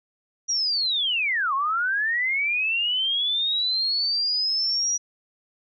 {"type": "linear two-way sweep", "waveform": "sine", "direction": "down then up", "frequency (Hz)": [5810, 1051, 5810], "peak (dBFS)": -21, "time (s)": [0.48, 4.98], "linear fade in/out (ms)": 20, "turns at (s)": 1.54, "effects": []}